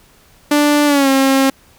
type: tone with pitch glide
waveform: sawtooth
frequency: 293.7 to 269.3 Hz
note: D4 to C#4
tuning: 0 to -50 cents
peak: -6 dBFS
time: 0.51-1.5 s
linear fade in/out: 5 ms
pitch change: -150 cents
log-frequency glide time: 0.86-1.09 s
effects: pink hiss -49 dBFS RMS until 1.78 s